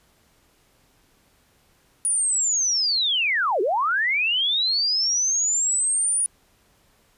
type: linear two-way sweep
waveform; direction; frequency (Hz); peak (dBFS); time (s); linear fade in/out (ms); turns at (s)
sine; down then up; 9700 to 346.8 to 9700; -19; 2.05-6.26; 0; 3.61
effects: pink hiss -61 dBFS RMS until 7.17 s + resampled to 32000 Hz

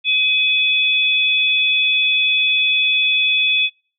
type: tone pair together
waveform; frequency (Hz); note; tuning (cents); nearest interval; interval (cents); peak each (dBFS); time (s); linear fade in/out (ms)
sine; 2533 / 3444; D#7 / A7; +30 / -38; perfect fourth; 532; -15 / -17; 0.04-3.7; 50
effects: noise-tail reverb RT60 0.4 s tail -26 dB re dry

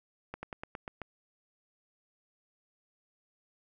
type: slowing click train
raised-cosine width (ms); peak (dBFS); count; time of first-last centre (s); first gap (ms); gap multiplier
0.5; -24; 7; 0.34-1.017; 90; 1.09
effects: none

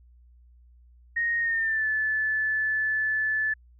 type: tone with pitch glide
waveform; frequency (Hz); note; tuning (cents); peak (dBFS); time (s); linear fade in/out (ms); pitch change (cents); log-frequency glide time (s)
sine; 1864.7 to 1739.8; A#6 to A6; 0 to -20; -23; 1.16-3.54; 10; -120; 1.4-1.87
effects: added 60 Hz sine -52 dBFS peak until 3.79 s

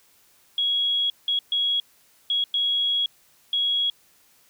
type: tone bursts at uneven times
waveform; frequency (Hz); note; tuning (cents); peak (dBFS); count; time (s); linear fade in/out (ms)
sine; 3322; G#7; 0; -20; 6; 0.58-1.1 / 1.28-1.39 / 1.52-1.8 / 2.3-2.44 / 2.54-3.06 / 3.53-3.9; 2
effects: white hiss -59 dBFS RMS until 4.49 s

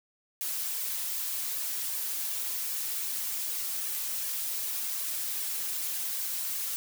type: noise with flanger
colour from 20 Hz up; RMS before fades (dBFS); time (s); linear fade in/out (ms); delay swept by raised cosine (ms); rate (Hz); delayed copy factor
blue; -33; 0.41-6.76; 0; 1.7 to 6.8; 2.6; +0.75
effects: none

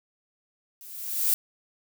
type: noise with level ramp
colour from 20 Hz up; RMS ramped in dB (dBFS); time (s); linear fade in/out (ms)
violet; -46 to -21; 0.81-1.34; 0
effects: none

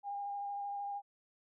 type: tone with vibrato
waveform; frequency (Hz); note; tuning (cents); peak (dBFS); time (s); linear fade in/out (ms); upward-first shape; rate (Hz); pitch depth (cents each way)
sine; 807; G#5; -50; -37; 0.03-1.02; 50; square; 13; 10
effects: none

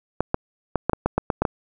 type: clicks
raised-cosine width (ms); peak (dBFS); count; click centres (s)
1; -5; 10; 0.206 / 0.344 / 0.757 / 0.896 / 0.933 / 1.06 / 1.18 / 1.302 / 1.42 / 1.452
effects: none

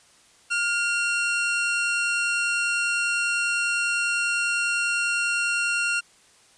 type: tone pair together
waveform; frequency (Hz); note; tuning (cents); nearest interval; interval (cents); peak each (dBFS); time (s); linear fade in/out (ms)
45% pulse; 1415 / 2740; F6 / F7; +22 / -34; major seventh; 1144; -25 / -25; 0.5-6.01; 20
effects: white hiss -56 dBFS RMS until 6.57 s + resampled to 22050 Hz

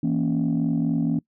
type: chord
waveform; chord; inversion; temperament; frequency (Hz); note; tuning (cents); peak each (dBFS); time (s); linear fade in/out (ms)
sine; A# diminished; second; equal; 164.81 / 233.1 / 277.2; E3 / A#3 / C#4; 0 / 0 / 0; -23; 0.03-1.19; 5
effects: noise-tail reverb RT60 0.1 s tail -24 dB re dry + tanh soft clip ceiling -15 dBFS

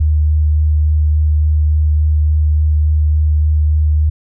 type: tone with vibrato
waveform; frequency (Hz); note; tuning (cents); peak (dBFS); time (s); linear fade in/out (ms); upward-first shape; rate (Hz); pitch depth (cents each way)
sine; 76.2; D#2; -36; -9; 0-4.1; 10; sine; 3.5; 11
effects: none

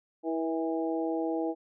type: harmonic tone with a mistuned harmonic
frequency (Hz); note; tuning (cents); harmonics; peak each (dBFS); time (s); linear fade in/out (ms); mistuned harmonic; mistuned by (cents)
163.1; E3; -18; 2 / 3 / 4 / 5; -30 / -34 / -36 / -38; 0.23-1.55; 50; 3; -21
effects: none

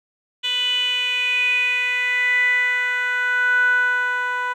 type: tone with band-pass filter sweep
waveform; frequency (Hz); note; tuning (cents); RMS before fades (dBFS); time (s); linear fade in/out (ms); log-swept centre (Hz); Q
10% pulse; 495.8; B4; +7; -20; 0.43-4.54; 20; 3200 to 1200; 8
effects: none

